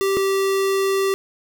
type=tone pair in turn; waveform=square; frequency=390.5 / 389.1 Hz; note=G4 / G4; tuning=-7 / -13 cents; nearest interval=unison; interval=6 cents; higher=first; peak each=-18 dBFS; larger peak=neither; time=0.01-0.17 / 0.17-1.14 s; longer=second; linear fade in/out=0 ms; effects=none